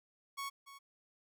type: tone with echo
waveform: sawtooth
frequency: 1108.7 Hz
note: C#6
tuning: in tune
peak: -35 dBFS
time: 0.37-0.5 s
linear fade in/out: 20 ms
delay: 290 ms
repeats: 1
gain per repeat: -13 dB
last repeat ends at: 0.79 s
effects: none